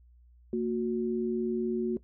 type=tone pair together; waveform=sine; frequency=229.4 / 365.5 Hz; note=A#3 / F#4; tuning=-28 / -21 cents; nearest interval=minor sixth; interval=807 cents; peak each=-30 / -29 dBFS; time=0.53-1.97 s; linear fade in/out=2 ms; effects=noise-tail reverb RT60 0.1 s tail -17 dB re dry + added 60 Hz sine -55 dBFS peak until 2.03 s